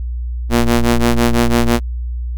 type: ring-modulated tone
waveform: sawtooth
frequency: 119 Hz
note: A#2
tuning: 36 cents sharp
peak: -4 dBFS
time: 0.49-1.8 s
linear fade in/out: 50 ms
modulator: 116 Hz
effects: added 60 Hz sine -19 dBFS peak until 2.37 s